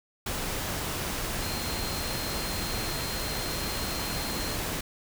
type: tone in noise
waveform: sine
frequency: 4186 Hz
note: C8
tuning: in tune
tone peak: -38 dBFS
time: 1.42-4.56 s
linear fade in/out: 5 ms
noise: pink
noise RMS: -32 dBFS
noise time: 0.26-4.81 s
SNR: -9 dB
effects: none